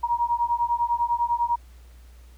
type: beating tone pair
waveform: sine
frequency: 944 / 954 Hz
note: A#5 / A#5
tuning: +22 / +40 cents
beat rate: 10 Hz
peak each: -24 dBFS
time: 0.03-1.56 s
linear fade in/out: 10 ms
effects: added 60 Hz sine -45 dBFS peak until 2.37 s + pink hiss -59 dBFS RMS until 2.37 s